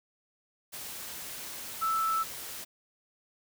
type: tone in noise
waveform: sine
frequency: 1318.5 Hz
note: E6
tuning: in tune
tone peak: -26 dBFS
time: 1.81-2.24 s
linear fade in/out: 20 ms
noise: white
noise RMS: -41 dBFS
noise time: 0.72-2.65 s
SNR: +12 dB
effects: none